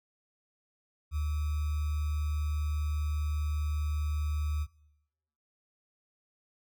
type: tone with sample-and-hold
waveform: sine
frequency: 75 Hz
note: D2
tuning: 37 cents sharp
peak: -28 dBFS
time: 1.11-4.67 s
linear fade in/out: 50 ms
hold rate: 1225 Hz
effects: noise-tail reverb RT60 0.9 s tail -22 dB re dry